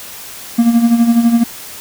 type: tone with tremolo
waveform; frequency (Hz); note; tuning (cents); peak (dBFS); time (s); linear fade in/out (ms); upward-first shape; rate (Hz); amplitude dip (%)
triangle; 233.6; A#3; +4; -3; 0.58-1.44; 10; sine; 12; 65
effects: white hiss -31 dBFS RMS until 1.8 s